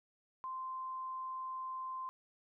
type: tone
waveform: sine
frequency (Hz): 1041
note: C6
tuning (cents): -9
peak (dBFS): -39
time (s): 0.44-2.09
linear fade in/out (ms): 0
effects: none